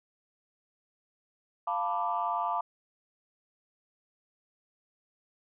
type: chord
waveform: sine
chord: B half-diminished seventh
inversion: second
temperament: equal with one note detuned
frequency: 698.5 / 889.2 / 987.8 / 1174.7 Hz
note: F5 / A5 / B5 / D6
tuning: 0 / +18 / 0 / 0 cents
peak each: -33 dBFS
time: 1.67-2.61 s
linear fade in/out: 5 ms
effects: tanh soft clip ceiling -18 dBFS